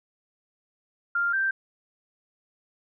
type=tone pair in turn; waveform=sine; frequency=1396.9 / 1568 Hz; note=F6 / G6; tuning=0 / 0 cents; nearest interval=major second; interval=200 cents; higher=second; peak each=-22 dBFS; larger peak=neither; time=1.15-1.33 / 1.33-1.51 s; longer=neither; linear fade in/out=5 ms; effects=none